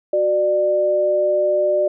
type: tone pair together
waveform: sine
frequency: 370 / 595.5 Hz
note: F#4 / D5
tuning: 0 / +24 cents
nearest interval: minor sixth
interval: 824 cents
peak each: -22 / -15 dBFS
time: 0.13-1.88 s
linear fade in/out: 5 ms
effects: none